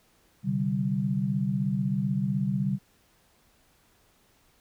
sine chord, C suspended second, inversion none, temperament equal with one note detuned, 130.81 / 146.83 / 193.75 Hz, C3 / D3 / G3, 0 / 0 / -20 cents, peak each -30 / -30 / -27 dBFS, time 0.43-2.79 s, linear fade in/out 50 ms, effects pink hiss -64 dBFS RMS until 4.6 s

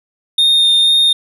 triangle tone with vibrato, 3661 Hz, A#7, 32 cents flat, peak -7 dBFS, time 0.38-1.13 s, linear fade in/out 5 ms, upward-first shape sine, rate 2.1 Hz, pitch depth 10 cents each way, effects none

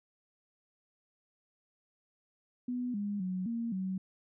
sine tone with pitch steps, 247.3 / 204.2 / 184.7 / 231.9 / 188.4 Hz, B3 / G#3 / F#3 / A#3 / F#3, +3 / -29 / -3 / -9 / +32 cents, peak -32 dBFS, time 2.68-3.98 s, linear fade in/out 5 ms, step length 260 ms, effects none

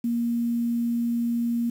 sine tone with quantisation, 235.3 Hz, A#3, 16 cents sharp, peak -22 dBFS, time 0.04-1.7 s, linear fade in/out 5 ms, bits 8, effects none

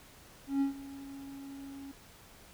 triangle tone with ADSR envelope, 275.7 Hz, C#4, 9 cents flat, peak -23 dBFS, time 0.47-1.92 s, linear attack 140 ms, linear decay 120 ms, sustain -18 dB, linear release 9 ms, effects pink hiss -56 dBFS RMS until 2.53 s

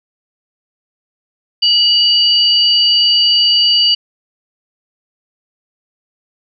sine tone pair together, 2923 / 4633 Hz, F#7 / D8, -22 / -24 cents, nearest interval minor sixth, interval 798 cents, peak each -11 dBFS, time 1.62-3.95 s, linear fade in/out 10 ms, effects none

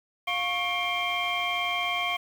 sine tone cluster, 706 / 1102 / 2133 / 2350 / 3171 Hz, F5 / C#6 / C7 / D7 / G7, +19 / -11 / +33 / +1 / +19 cents, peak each -31 dBFS, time 0.27-2.17 s, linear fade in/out 10 ms, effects tanh soft clip ceiling -19 dBFS + 8-bit

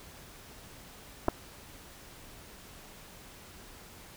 clicks, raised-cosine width 1 ms, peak -12 dBFS, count 2, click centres 1.283 / 1.286 s, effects pink hiss -51 dBFS RMS until 4.16 s

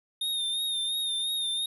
square tone with vibrato, 3665 Hz, A#7, 30 cents flat, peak -28 dBFS, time 0.21-1.66 s, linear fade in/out 5 ms, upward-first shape sine, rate 2.9 Hz, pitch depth 44 cents each way, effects none

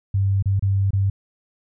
sine tone with dropouts, 98 Hz, G2, in tune, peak -16 dBFS, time 0.14-1.1 s, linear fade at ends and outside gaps 5 ms, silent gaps 0.425-0.457 / 0.595-0.624 / 0.907-0.932 s, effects none

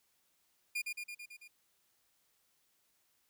40% pulse tone with echo, 2419 Hz, D#7, 49 cents flat, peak -33 dBFS, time 0.75-0.82 s, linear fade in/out 10 ms, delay 110 ms, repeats 6, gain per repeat -3 dB, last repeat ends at 1.48 s, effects white hiss -75 dBFS RMS until 3.29 s

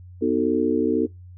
sine chord, B dominant seventh, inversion none, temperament just, 246.9 / 308.7 / 370.4 / 444.5 Hz, B3 / D#4 / F#4 / A4, 0 / -14 / +2 / +18 cents, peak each -24 / -23 / -25 / -23 dBFS, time 0.21-1.07 s, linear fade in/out 20 ms, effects noise-tail reverb RT60 0.2 s tail -23 dB re dry + added 90 Hz sine -40 dBFS peak until 1.37 s

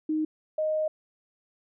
sine tone pair in turn, 310.5 / 621 Hz, D#4 / D#5, -3 / -3 cents, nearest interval octave, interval 1200 cents, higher second, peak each -24 dBFS, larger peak neither, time 0.09-0.25 / 0.58-0.88 s, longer second, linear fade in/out 5 ms, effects none

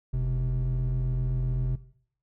triangle tone pair together, 45.29 / 128.1 Hz, F#1 / C3, -36 / -36 cents, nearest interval octave + tritone, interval 1800 cents, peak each -24 dBFS, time 0.13-1.76 s, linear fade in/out 10 ms, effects noise-tail reverb RT60 0.6 s tail -18 dB re dry + tanh soft clip ceiling -20 dBFS

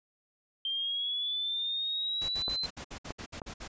sine linear sweep, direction up, 3158 to 4100 Hz, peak -30 dBFS, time 0.65-2.66 s, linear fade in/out 2 ms
pink noise bursts, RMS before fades -42 dBFS, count 11, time 2.21-3.679 s, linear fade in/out 10 ms, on 79 ms, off 60 ms
clicks, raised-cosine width 1 ms, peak -23 dBFS, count 3, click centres 2.481 / 3.106 / 3.418 s
effects resampled to 16000 Hz

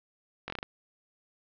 slowing click train, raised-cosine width 0.3 ms, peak -19 dBFS, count 6, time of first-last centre 0.48-0.629 s, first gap 20 ms, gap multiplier 1.2, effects low-pass 5000 Hz 12 dB/octave

